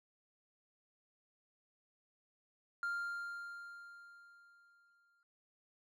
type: tone with exponential decay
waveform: triangle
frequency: 1396.9 Hz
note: F6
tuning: in tune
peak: -32 dBFS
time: 2.83-5.23 s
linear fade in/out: 1 ms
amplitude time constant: 520 ms
effects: tanh soft clip ceiling -29 dBFS